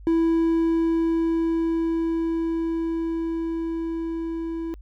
triangle tone with level ramp, 329.6 Hz, E4, in tune, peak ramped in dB -15 to -25 dBFS, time 0.07-4.74 s, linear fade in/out 0 ms, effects added 50 Hz sine -40 dBFS peak until 4.81 s

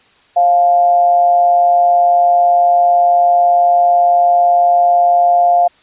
sine tone with amplitude modulation, 701 Hz, F5, 6 cents sharp, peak -5 dBFS, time 0.36-5.68 s, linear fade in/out 10 ms, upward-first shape sine, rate 158 Hz, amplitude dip 45%, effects white hiss -50 dBFS RMS until 5.82 s + resampled to 8000 Hz

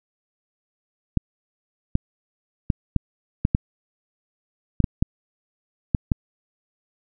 clicks, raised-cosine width 5 ms, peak -5 dBFS, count 11, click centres 1.173 / 1.954 / 2.702 / 2.963 / 3.451 / 3.549 / 4.803 / 4.842 / 5.025 / 5.948 / 6.118 s, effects none

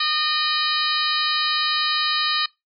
harmonic tone with a mistuned harmonic, 611 Hz, D#5, 32 cents flat, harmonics 2 / 3 / 4 / 5 / 6 / 7 / 8, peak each -26 / -28 / -30 / -28 / -24 / -27 / -29 dBFS, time 0-2.46 s, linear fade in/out 5 ms, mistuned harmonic 6, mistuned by +100 cents, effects noise-tail reverb RT60 0.2 s tail -22 dB re dry

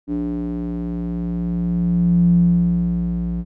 square tone with band-pass filter sweep, 58.3 Hz, A#1, 1 cent sharp, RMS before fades -19 dBFS, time 0.07-3.45 s, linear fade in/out 50 ms, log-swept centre 270 to 140 Hz, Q 8.5, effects none

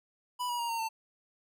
square tone with pitch steps, 987.8 / 964.1 / 941 / 918.5 / 896.4 Hz, B5 / B5 / A#5 / A#5 / A5, 0 / -42 / +16 / -26 / +32 cents, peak -32 dBFS, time 0.39-0.89 s, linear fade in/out 20 ms, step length 100 ms, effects none

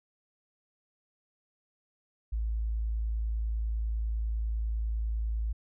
sine tone, 55 Hz, A1, in tune, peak -28 dBFS, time 2.32-5.53 s, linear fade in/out 10 ms, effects none

